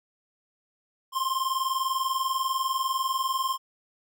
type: tone pair together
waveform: square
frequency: 1046.5 / 1066.6 Hz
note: C6 / C6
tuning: 0 / +33 cents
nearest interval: unison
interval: 33 cents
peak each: -29 / -29 dBFS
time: 1.12-3.58 s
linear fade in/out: 50 ms
effects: none